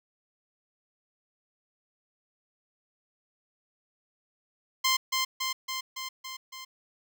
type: tone with echo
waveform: 10% pulse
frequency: 1046.5 Hz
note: C6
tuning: in tune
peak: -14 dBFS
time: 4.84-4.97 s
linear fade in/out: 10 ms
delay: 280 ms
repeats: 6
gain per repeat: -3 dB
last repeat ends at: 6.65 s
effects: none